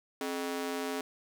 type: ring-modulated tone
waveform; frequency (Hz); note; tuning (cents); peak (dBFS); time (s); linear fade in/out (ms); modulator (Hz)
sawtooth; 347.5; F4; -9; -26; 0.21-1.01; 0; 80.7
effects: none